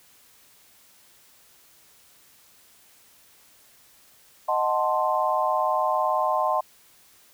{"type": "chord", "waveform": "sine", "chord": "D# diminished seventh", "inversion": "none", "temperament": "equal", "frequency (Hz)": [622.3, 740, 880, 1046.5], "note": ["D#5", "F#5", "A5", "C6"], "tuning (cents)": [0, 0, 0, 0], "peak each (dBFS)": [-26, -27, -27, -25], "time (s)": [4.48, 6.61], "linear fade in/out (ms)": 10, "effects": ["white hiss -56 dBFS RMS until 7.33 s"]}